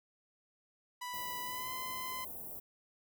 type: tone with pitch glide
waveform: sawtooth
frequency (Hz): 987.8 to 1023.8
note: B5 to C6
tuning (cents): 0 to -38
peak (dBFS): -36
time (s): 1.01-2.25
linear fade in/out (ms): 10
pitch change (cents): +62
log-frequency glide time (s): 1.43-1.71
type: band-stop noise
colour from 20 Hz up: white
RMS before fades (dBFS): -45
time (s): 1.13-2.6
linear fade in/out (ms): 10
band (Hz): 740 to 12000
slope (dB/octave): 24
effects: none